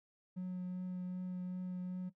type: tone with vibrato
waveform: triangle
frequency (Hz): 182.1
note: F#3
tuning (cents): -27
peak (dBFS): -35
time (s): 0.36-2.1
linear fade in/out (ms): 20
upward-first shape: triangle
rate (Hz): 2.6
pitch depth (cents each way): 12
effects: noise-tail reverb RT60 0.1 s tail -18 dB re dry + tanh soft clip ceiling -33 dBFS